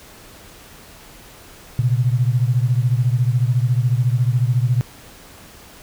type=beating tone pair; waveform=sine; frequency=119.1 / 133.1 Hz; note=A#2 / C3; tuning=+38 / +30 cents; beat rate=14 Hz; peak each=-16 / -19 dBFS; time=1.79-4.81 s; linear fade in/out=0 ms; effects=pink hiss -43 dBFS RMS until 5.82 s